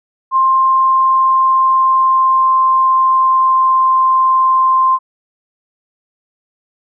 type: tone with pitch glide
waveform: sine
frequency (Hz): 1055 to 1046.5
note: C6 to C6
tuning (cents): +14 to 0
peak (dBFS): -8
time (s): 0.31-4.99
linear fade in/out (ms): 50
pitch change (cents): -14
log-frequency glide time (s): 0.52-4.02
effects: none